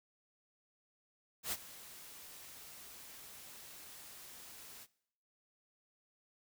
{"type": "noise with ADSR envelope", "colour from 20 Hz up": "white", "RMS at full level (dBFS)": -36, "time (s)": [1.43, 4.87], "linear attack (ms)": 89, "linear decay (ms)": 44, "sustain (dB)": -17, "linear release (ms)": 46, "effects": ["noise-tail reverb RT60 0.7 s tail -21 dB re dry"]}